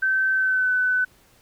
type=tone with pitch glide; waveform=sine; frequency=1543 to 1504.3 Hz; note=G6 to F#6; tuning=-28 to +28 cents; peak=-18 dBFS; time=0.02-1.05 s; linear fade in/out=10 ms; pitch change=-44 cents; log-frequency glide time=0.33-0.72 s; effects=pink hiss -57 dBFS RMS until 1.41 s